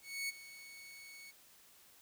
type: tone with ADSR envelope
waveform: sawtooth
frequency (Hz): 2217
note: C#7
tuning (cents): 0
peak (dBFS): -32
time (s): 0.02-1.32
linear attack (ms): 270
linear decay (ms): 20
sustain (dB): -16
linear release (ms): 25
effects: white hiss -63 dBFS RMS until 2.01 s